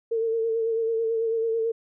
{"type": "tone with vibrato", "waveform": "sine", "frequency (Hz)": 452.7, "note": "A4", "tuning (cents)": 49, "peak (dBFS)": -22, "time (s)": [0.11, 1.72], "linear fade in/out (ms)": 10, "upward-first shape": "sine", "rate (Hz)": 9.1, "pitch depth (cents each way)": 33, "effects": []}